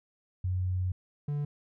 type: tone pair in turn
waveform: sine / triangle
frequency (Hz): 91.8 / 145.72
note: F#2 / D3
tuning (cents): -13 / -13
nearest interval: minor sixth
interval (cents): 800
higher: second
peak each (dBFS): -27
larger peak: neither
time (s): 0.44-0.92 / 1.28-1.45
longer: first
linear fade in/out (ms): 5
effects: none